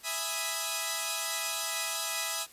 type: chord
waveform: 5% pulse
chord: E major seventh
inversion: none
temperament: equal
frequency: 659.3 / 830.6 / 987.8 / 1244.5 Hz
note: E5 / G#5 / B5 / D#6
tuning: 0 / 0 / 0 / 0 cents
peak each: -25 / -26 / -26 / -24 dBFS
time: 0.03-2.47 s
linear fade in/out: 50 ms
effects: white hiss -55 dBFS RMS until 2.52 s + resampled to 32000 Hz